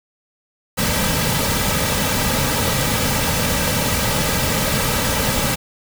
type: noise with comb filter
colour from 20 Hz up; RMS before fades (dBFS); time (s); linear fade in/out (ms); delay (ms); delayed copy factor
pink; -19; 0.77-5.56; 20; 2.8; -0.6
effects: none